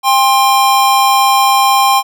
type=tone pair together; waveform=square; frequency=797.8 / 1056 Hz; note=G5 / C6; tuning=+30 / +16 cents; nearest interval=perfect fourth; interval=486 cents; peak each=-11 dBFS; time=0.03-2.03 s; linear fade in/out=50 ms; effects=none